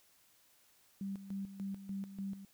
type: tone with tremolo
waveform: sine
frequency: 196 Hz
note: G3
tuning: in tune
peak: -37 dBFS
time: 1.01-2.45 s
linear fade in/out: 2 ms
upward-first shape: square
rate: 3.4 Hz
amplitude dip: 70%
effects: white hiss -68 dBFS RMS until 2.53 s